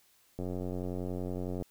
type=click train; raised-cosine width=2 ms; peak=-24 dBFS; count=113; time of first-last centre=0.39-1.623 s; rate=90.8 Hz; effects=white hiss -66 dBFS RMS until 1.7 s